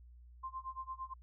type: tone with tremolo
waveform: sine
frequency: 1049 Hz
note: C6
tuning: 4 cents sharp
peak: -38 dBFS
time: 0.43-1.14 s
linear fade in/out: 10 ms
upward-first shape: sine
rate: 8.8 Hz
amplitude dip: 95%
effects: added 60 Hz sine -54 dBFS peak until 1.22 s